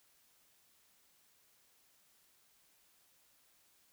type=silence; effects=white hiss -70 dBFS RMS until 3.92 s